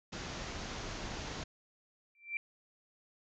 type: low-pass noise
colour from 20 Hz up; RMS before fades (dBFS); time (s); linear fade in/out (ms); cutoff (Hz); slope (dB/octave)
pink; -42; 0.12-1.44; 10; 7000; 96
type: tone with exponential growth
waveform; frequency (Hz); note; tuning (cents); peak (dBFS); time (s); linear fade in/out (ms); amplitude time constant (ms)
sine; 2349; D7; 0; -30; 2.15-2.37; 1; 46
effects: none